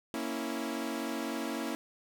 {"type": "chord", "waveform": "sawtooth", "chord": "A# diminished", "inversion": "none", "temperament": "equal", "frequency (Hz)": [233.1, 277.2, 329.6], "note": ["A#3", "C#4", "E4"], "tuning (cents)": [0, 0, 0], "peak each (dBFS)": -34, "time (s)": [0.14, 1.75], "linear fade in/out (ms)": 0, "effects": []}